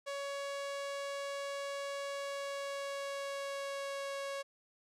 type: tone with pitch glide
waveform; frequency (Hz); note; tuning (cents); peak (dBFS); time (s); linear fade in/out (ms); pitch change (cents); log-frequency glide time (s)
sawtooth; 560 to 554.2; C#5 to C#5; +18 to -1; -34; 0.06-4.43; 20; -19; 2.12-4.15
effects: low-pass 9000 Hz 12 dB/octave